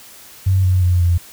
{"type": "tone with pitch steps", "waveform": "sine", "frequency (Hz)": [94.8, 91.99, 89.27, 86.63], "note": ["F#2", "F#2", "F2", "F2"], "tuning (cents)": [43, -10, 38, -13], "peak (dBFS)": -11, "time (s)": [0.46, 1.18], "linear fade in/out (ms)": 10, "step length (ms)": 180, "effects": ["white hiss -41 dBFS RMS until 1.32 s"]}